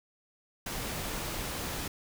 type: noise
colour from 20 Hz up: pink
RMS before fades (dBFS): -36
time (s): 0.66-1.88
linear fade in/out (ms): 5
effects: none